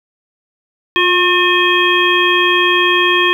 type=harmonic tone with a mistuned harmonic; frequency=360 Hz; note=F#4; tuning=47 cents flat; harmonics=1 / 3 / 5 / 7 / 9; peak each=-16 / -16 / -16 / -16 / -16 dBFS; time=0.96-3.33 s; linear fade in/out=0 ms; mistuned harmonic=1; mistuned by=-25 cents; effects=7-bit